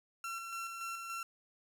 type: tone with tremolo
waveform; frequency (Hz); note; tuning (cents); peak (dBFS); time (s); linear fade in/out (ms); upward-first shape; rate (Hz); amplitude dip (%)
30% pulse; 1356; E6; +49; -36; 0.24-1.23; 2; square; 3.5; 35
effects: none